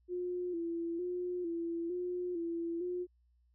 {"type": "tone with vibrato", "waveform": "sine", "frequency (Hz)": 347, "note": "F4", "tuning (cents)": -11, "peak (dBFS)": -34, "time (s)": [0.08, 3.07], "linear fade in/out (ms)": 50, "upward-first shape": "square", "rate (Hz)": 1.1, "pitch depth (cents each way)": 53, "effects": ["added 60 Hz sine -67 dBFS peak until 3.54 s"]}